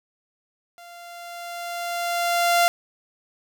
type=tone with level ramp; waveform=sawtooth; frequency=693 Hz; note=F5; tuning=14 cents flat; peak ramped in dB=-39 to -11 dBFS; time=0.78-2.68 s; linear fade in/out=0 ms; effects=none